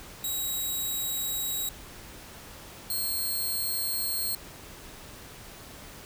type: tone pair in turn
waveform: 5% pulse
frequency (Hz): 3835 / 4237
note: A#7 / C8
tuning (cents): +48 / +21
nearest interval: major second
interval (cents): 173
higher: second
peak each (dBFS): -21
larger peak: neither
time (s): 0.24-1.69 / 2.9-4.35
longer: neither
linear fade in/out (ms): 2
effects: pink hiss -46 dBFS RMS until 6.05 s